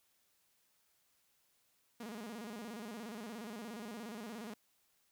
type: tone with vibrato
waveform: sawtooth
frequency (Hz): 221.3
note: A3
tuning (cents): +10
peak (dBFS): -40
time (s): 2-4.54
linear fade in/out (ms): 5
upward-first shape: square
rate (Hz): 17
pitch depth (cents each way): 120
effects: white hiss -75 dBFS RMS until 5.11 s